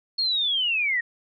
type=linear sweep; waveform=sine; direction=down; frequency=4350 to 1839 Hz; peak=-21 dBFS; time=0.18-1.01 s; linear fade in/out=10 ms; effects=none